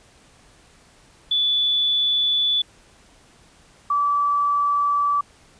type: tone pair in turn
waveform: sine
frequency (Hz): 3462 / 1155.3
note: A7 / D6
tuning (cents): -29 / -29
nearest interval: octave + perfect fifth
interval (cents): 1900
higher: first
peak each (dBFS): -17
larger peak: neither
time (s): 1.31-2.62 / 3.9-5.21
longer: neither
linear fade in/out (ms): 5
effects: pink hiss -53 dBFS RMS until 5.59 s + resampled to 22050 Hz